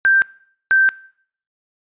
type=tone pair in turn; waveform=sine; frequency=1573 / 1559.4 Hz; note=G6 / G6; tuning=+6 / -10 cents; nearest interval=unison; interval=16 cents; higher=first; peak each=-10 dBFS; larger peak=neither; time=0.05-0.22 / 0.71-0.89 s; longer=second; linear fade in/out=0 ms; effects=noise-tail reverb RT60 0.6 s tail -22 dB re dry + resampled to 8000 Hz